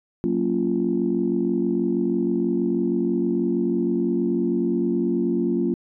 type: chord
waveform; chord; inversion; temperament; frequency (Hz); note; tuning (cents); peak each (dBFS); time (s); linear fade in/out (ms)
sine; Gb major seventh; none; just; 185 / 231.2 / 277.5 / 346.9; Gb3 / Bb3 / Db4 / F4; 0 / -14 / +2 / -12; -26 / -24 / -26 / -23; 0.24-5.74; 0
effects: tanh soft clip ceiling -10 dBFS